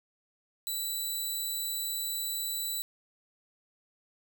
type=tone; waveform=10% pulse; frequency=3966 Hz; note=B7; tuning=7 cents sharp; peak=-24 dBFS; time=0.67-2.82 s; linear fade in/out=0 ms; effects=none